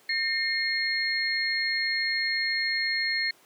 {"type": "tone cluster", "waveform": "sine", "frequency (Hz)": [1822, 2134, 4280], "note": ["A#6", "C7", "C8"], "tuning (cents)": [-40, 34, 38], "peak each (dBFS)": -29, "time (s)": [0.09, 3.31], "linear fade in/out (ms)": 5, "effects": ["pink hiss -58 dBFS RMS until 3.45 s", "high-pass 300 Hz 12 dB/octave"]}